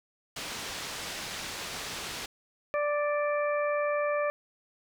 white low-pass noise, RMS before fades -38 dBFS, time 0.36-2.26 s, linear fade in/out 5 ms, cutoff 5300 Hz, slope 12 dB/octave
harmonic tone, 587.3 Hz, D5, in tune, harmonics 1 / 2 / 3 / 4, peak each -27 / -33 / -37 / -39 dBFS, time 2.74-4.3 s, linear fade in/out 0 ms
effects none

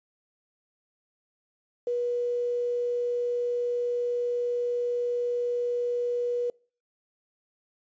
sine tone with quantisation, 483.9 Hz, B4, 35 cents flat, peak -25 dBFS, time 1.87-6.5 s, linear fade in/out 2 ms, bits 9, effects noise-tail reverb RT60 0.4 s tail -26 dB re dry + resampled to 16000 Hz

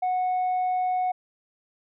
sine tone, 735 Hz, F#5, 12 cents flat, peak -20 dBFS, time 0.02-1.12 s, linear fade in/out 10 ms, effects tanh soft clip ceiling -21 dBFS

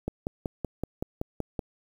click train, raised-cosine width 2 ms, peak -16 dBFS, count 9, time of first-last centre 0.08-1.592 s, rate 5.29 Hz, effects 8-bit

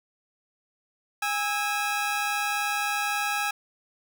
20% pulse tone pair together, 821 / 1303.3 Hz, G#5 / E6, -20 / -20 cents, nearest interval minor sixth, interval 800 cents, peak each -22 / -25 dBFS, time 1.22-3.51 s, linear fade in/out 5 ms, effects none

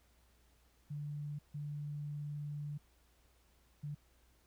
sine tone bursts at uneven times, 146.83 Hz, D3, in tune, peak -39 dBFS, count 3, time 0.9-1.39 / 1.54-2.78 / 3.83-3.95 s, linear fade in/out 10 ms, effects added 60 Hz sine -69 dBFS peak until 4.46 s + pink hiss -72 dBFS RMS until 4.46 s

